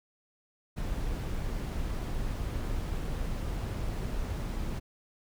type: noise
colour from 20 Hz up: brown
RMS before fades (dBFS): -33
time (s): 0.76-4.8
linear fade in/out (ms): 20
effects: none

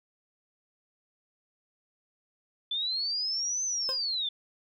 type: linear two-way sweep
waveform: sine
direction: up then down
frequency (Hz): 3479 to 6220 to 3479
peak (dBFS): -28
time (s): 2.71-4.29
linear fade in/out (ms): 5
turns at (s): 3.64
type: tone with exponential decay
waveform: 25% pulse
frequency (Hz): 523.3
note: C5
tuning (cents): 0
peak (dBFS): -28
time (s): 3.89-4.02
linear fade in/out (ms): 0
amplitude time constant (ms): 28
effects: none

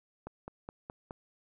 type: click train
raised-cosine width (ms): 1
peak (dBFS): -27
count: 5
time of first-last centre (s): 0.27-1.109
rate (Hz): 4.77
effects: none

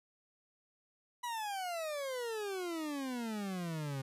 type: exponential sweep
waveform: 40% pulse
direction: down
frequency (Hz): 987.8 to 131.5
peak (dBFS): -36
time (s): 1.23-4.02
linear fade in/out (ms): 10
effects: resampled to 32000 Hz

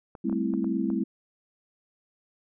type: clicks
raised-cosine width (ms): 1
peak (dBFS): -28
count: 6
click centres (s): 0.152 / 0.297 / 0.327 / 0.538 / 0.644 / 0.902
type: chord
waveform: sine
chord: A minor seventh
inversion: third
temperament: equal with one note detuned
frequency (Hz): 196.91 / 220 / 261.6 / 329.6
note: G3 / A3 / C4 / E4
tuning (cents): +8 / 0 / 0 / 0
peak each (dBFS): -30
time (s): 0.24-1.04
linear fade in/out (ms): 10
effects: none

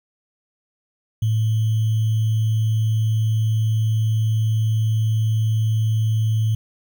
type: tone with sample-and-hold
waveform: sine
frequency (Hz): 110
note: A2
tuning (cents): 0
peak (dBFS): -16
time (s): 1.22-6.55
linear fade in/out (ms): 5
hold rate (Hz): 3150
effects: none

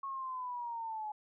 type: linear sweep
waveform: sine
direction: down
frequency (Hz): 1100 to 840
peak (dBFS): -37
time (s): 0.03-1.12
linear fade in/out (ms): 5
effects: none

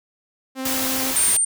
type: tone with vibrato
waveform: sawtooth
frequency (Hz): 262.9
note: C4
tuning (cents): +8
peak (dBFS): -22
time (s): 0.55-1.15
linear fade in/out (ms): 50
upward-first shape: sine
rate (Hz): 12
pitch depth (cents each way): 10
type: noise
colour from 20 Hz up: white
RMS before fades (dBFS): -24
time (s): 0.65-1.37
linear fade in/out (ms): 5
type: tone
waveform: sine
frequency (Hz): 8870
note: C#9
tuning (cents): 0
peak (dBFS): -16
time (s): 1.16-1.45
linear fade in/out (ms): 5
effects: none

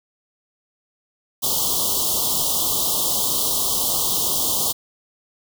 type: band-stop noise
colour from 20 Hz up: white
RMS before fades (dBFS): -21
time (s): 1.42-4.73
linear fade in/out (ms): 20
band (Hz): 1200 to 3000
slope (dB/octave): 96
effects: none

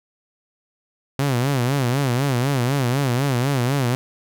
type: tone with vibrato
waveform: sawtooth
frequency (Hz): 130.81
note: C3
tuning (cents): 0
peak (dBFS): -14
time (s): 1.19-3.95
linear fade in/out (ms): 0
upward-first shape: sine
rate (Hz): 4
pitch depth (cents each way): 160
effects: none

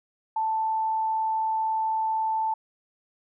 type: tone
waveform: sine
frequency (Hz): 882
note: A5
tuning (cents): +4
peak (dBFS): -23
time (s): 0.36-2.54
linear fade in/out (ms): 5
effects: none

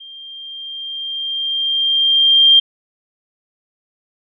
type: tone with level ramp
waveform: sine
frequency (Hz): 3187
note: G7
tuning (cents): +28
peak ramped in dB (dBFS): -34 to -5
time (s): 0-2.6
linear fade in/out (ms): 10
effects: none

